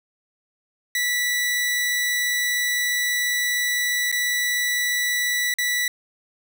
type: tone with dropouts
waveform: sawtooth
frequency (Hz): 1961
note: B6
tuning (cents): -13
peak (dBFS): -17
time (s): 0.95-5.88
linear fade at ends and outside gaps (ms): 2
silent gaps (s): 4.116-4.125 / 5.54-5.585
effects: none